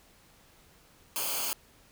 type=noise with comb filter; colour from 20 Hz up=white; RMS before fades=-32 dBFS; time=1.16-1.53 s; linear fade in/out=0 ms; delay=0.53 ms; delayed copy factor=-0.75; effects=pink hiss -60 dBFS RMS until 1.91 s